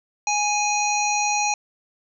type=harmonic tone; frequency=830.6 Hz; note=G#5; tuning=in tune; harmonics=1 / 3 / 5 / 7 / 8; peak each=-22 / -25 / -32 / -28 / -29 dBFS; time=0.27-1.54 s; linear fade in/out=2 ms; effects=none